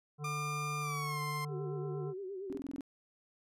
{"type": "harmonic tone", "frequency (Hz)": 148, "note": "D3", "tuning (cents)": 14, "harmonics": [1, 3, 5, 7, 9], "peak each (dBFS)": [-38, -48, -52, -55, -57], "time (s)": [0.18, 2.14], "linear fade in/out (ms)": 50}
{"type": "tone with pitch glide", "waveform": "30% pulse", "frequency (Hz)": [1200, 1050.7], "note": ["D6", "C6"], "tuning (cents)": [37, 7], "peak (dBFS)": -34, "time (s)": [0.24, 1.45], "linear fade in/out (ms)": 5, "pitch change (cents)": -230, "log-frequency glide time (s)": [0.81, 1.2]}
{"type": "tone with vibrato", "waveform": "sine", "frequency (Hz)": 385.1, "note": "G4", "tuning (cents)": -31, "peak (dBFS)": -39, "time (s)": [1.48, 2.61], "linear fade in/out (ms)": 50, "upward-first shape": "sine", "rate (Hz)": 8.6, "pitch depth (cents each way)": 83}
{"type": "tone bursts", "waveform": "sine", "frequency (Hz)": 277.2, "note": "C#4", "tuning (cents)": 0, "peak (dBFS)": -37, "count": 7, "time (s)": [2.5, 2.808], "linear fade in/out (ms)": 0, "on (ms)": 26, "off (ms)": 21}
{"effects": ["resampled to 32000 Hz"]}